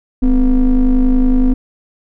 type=ring-modulated tone; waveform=triangle; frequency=115.6 Hz; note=A#2; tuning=14 cents flat; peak=-3 dBFS; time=0.22-1.54 s; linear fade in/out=10 ms; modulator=141 Hz; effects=none